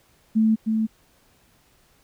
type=tone with echo; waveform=sine; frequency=220 Hz; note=A3; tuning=in tune; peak=-15 dBFS; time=0.35-0.56 s; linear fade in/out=20 ms; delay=310 ms; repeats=1; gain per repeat=-4 dB; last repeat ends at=0.87 s; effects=pink hiss -60 dBFS RMS until 2.03 s

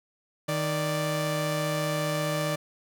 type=tone pair together; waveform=sawtooth; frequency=155.56 / 587.3 Hz; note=D#3 / D5; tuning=0 / 0 cents; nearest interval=octave + major seventh; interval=2300 cents; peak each=-25 dBFS; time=0.48-2.56 s; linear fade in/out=10 ms; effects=none

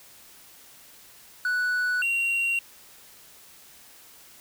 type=tone pair in turn; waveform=triangle; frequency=1480 / 2752 Hz; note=F#6 / F7; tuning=0 / -26 cents; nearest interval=major seventh; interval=1074 cents; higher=second; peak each=-21 dBFS; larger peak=neither; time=1.45-2.02 / 2.02-2.59 s; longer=neither; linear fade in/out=2 ms; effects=white hiss -51 dBFS RMS until 4.4 s

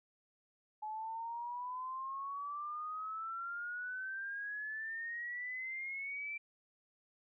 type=exponential sweep; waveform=sine; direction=up; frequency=851 to 2349 Hz; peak=-39 dBFS; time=0.82-6.38 s; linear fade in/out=10 ms; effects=none

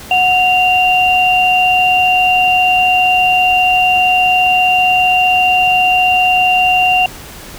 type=tone pair together; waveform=sine; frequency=735 / 2775 Hz; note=F#5 / F7; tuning=-12 / -12 cents; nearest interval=octave + major seventh; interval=2300 cents; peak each=-11 dBFS; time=0.11-7.06 s; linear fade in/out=2 ms; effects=pink hiss -32 dBFS RMS until 7.58 s

